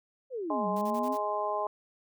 sine exponential two-way sweep, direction down then up, 546 to 184.9 to 273.8 Hz, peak -32 dBFS, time 0.3-1.17 s, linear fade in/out 50 ms, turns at 0.68 s
harmonic tone, 208.5 Hz, G#3, 7 cents sharp, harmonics 2 / 3 / 4 / 5, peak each -37 / -33 / -34 / -33 dBFS, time 0.5-1.67 s, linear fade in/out 2 ms
white noise bursts, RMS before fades -50 dBFS, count 5, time 0.76-1.175 s, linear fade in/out 5 ms, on 55 ms, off 35 ms
effects none

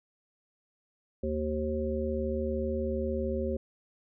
harmonic tone with a mistuned harmonic, 76.5 Hz, D#2, 29 cents flat, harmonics 1 / 3 / 5 / 7, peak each -34 / -34 / -34 / -34 dBFS, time 1.23-3.57 s, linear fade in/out 5 ms, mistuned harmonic 1, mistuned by -22 cents, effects none

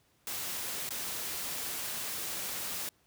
white noise with dropouts, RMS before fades -37 dBFS, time 0.27-2.89 s, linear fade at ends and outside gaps 1 ms, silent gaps 0.891-0.906 s, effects pink hiss -69 dBFS RMS until 3.06 s + high-pass 60 Hz 12 dB/octave

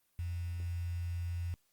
sine tone with quantisation, 86.6 Hz, F2, 14 cents flat, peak -34 dBFS, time 0.19-1.54 s, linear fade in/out 0 ms, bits 9, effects white hiss -75 dBFS RMS until 1.72 s + Opus 32 kbps

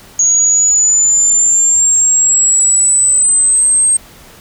sine linear sweep, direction up, 6645 to 8440 Hz, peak -7 dBFS, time 0.19-3.97 s, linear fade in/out 5 ms, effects pink hiss -39 dBFS RMS until 4.4 s

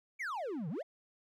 triangle exponential two-way sweep, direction down then up, 2349 to 141.9 to 754 Hz, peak -34 dBFS, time 0.19-0.83 s, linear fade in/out 20 ms, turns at 0.69 s, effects none

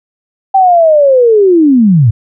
sine linear sweep, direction down, 784 to 100.5 Hz, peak -3 dBFS, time 0.54-2.11 s, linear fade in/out 10 ms, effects none

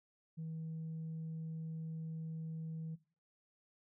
sine tone, 160.7 Hz, E3, 44 cents flat, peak -39 dBFS, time 0.37-2.96 s, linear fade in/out 20 ms, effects noise-tail reverb RT60 0.4 s tail -19 dB re dry + tanh soft clip ceiling -38 dBFS

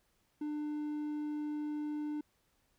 triangle tone, 298.9 Hz, D4, 31 cents sharp, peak -33 dBFS, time 0.41-2.21 s, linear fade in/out 5 ms, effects pink hiss -75 dBFS RMS until 2.78 s

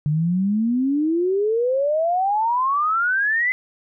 sine exponential sweep, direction up, 145.4 to 2052 Hz, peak -17 dBFS, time 0.06-3.52 s, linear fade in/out 0 ms, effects none

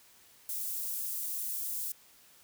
white high-pass noise, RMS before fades -36 dBFS, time 0.49-1.92 s, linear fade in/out 2 ms, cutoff 9900 Hz, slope 12 dB/octave, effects white hiss -60 dBFS RMS until 2.43 s

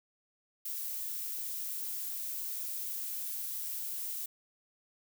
violet noise, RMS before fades -38 dBFS, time 0.65-4.26 s, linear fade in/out 5 ms, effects none

